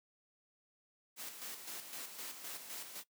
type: noise with tremolo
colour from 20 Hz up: white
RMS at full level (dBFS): -45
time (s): 1.16-3.04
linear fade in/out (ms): 50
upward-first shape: square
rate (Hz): 3.9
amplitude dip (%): 50
effects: noise-tail reverb RT60 0.1 s tail -18 dB re dry + high-pass 200 Hz 12 dB/octave